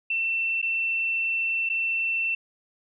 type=tone with dropouts; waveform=sine; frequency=2688 Hz; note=E7; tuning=33 cents sharp; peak=-23 dBFS; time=0.1-2.35 s; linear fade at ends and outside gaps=5 ms; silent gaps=0.617-0.626 / 1.691-1.698 s; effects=none